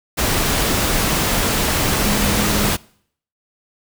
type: tone in noise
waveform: sine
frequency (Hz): 206.5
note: G#3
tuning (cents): -10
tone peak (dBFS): -22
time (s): 2.05-2.72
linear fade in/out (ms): 20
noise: pink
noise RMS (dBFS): -18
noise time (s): 0.17-2.77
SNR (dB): -7
effects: noise-tail reverb RT60 0.6 s tail -23 dB re dry